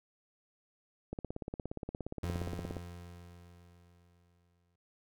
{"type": "click train", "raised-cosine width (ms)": 2, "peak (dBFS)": -25, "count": 29, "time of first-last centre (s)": [1.13, 2.767], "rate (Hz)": 17.1}
{"type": "tone with exponential decay", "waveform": "30% pulse", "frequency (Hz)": 87.31, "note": "F2", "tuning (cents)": 0, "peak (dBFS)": -32, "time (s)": [2.23, 4.76], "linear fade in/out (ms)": 5, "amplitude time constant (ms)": 550}
{"effects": []}